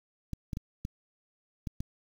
clicks, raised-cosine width 5 ms, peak -22 dBFS, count 6, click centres 0.333 / 0.532 / 0.571 / 0.851 / 1.672 / 1.805 s, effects 8-bit

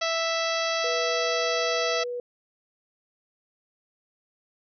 harmonic tone, 659.3 Hz, E5, in tune, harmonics 1 / 2 / 3 / 4 / 5 / 6 / 7 / 8 / 9, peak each -28 / -31 / -33 / -34 / -35 / -36 / -36 / -37 / -38 dBFS, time 0.01-2.04 s, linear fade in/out 10 ms
sine tone, 487.4 Hz, B4, 23 cents flat, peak -29 dBFS, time 0.84-2.2 s, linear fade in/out 2 ms
effects none

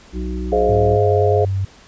harmonic tone, 61.74 Hz, B1, in tune, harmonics 1 / 3 / 5 / 6, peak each -23 / -28 / -30 / -31 dBFS, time 0.12-0.99 s, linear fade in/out 50 ms
sine chord, F minor seventh, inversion first, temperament just, 419.1 / 523.8 / 628.6 / 698.5 Hz, Ab4 / C5 / Eb5 / F5, +16 / +2 / +18 / 0 cents, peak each -16 / -20 / -22 / -20 dBFS, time 0.52-1.45 s, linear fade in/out 5 ms
sine tone with pitch glide, 102.3 to 96.73 Hz, G#2 to G2, -26 to -23 cents, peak -17 dBFS, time 0.69-1.65 s, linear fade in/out 5 ms, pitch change -97 cents, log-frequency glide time 0.99-1.08 s
effects pink hiss -46 dBFS RMS until 1.87 s + resampled to 16000 Hz

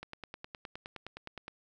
click train, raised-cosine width 0.3 ms, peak -26 dBFS, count 15, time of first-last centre 0.03-1.481 s, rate 9.65 Hz, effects none

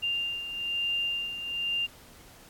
sine beating tone pair, 2794 / 2795.1 Hz, F7 / F7, 0 / +1 cents, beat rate 1.1 Hz, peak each -29 / -36 dBFS, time 0.02-1.87 s, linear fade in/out 20 ms, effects pink hiss -53 dBFS RMS until 2.49 s + AAC 64 kbps

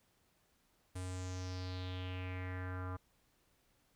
square tone with low-pass filter sweep, 91.9 Hz, F#2, 11 cents flat, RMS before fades -42 dBFS, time 0.95-2.97 s, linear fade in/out 10 ms, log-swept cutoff 9500 to 1200 Hz, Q 4.1, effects pink hiss -74 dBFS RMS until 3.95 s

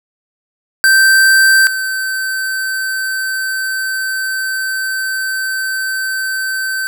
square tone pair in turn, 1558 / 1541.9 Hz, G6 / G6, -11 / -29 cents, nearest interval unison, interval 18 cents, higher first, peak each -7 / -17 dBFS, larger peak first, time 0.84-1.67 / 1.67-6.87 s, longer second, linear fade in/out 0 ms, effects 7-bit

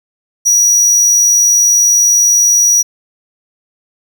square tone, 5800 Hz, F#8, 35 cents flat, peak -7 dBFS, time 0.45-2.83 s, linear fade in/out 20 ms, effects none

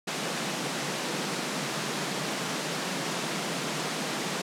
pink high-pass noise, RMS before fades -31 dBFS, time 0.07-4.42 s, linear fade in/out 10 ms, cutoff 140 Hz, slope 96 dB/octave, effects low-pass 8000 Hz 12 dB/octave

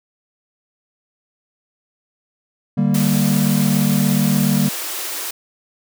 triangle chord, G minor, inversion second, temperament equal with one note detuned, 148.97 / 196 / 233.1 Hz, D3 / G3 / Bb3, +25 / 0 / 0 cents, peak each -17 / -15 / -17 dBFS, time 2.77-4.69 s, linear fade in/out 10 ms
white high-pass noise, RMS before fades -26 dBFS, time 2.94-5.31 s, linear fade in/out 5 ms, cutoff 280 Hz, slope 96 dB/octave
effects none

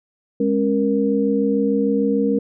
sine tone cluster, 206.2 / 272.9 / 468.8 Hz, G#3 / C#4 / A#4, -12 / -27 / +10 cents, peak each -20 dBFS, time 0.4-2.39 s, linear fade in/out 5 ms, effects none

